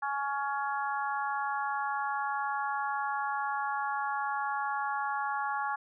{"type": "harmonic tone", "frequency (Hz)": 279.7, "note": "C#4", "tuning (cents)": 16, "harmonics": [3, 4, 5, 6], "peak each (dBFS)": [-33, -35, -37, -39], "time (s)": [0.02, 5.76], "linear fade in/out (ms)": 10, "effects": []}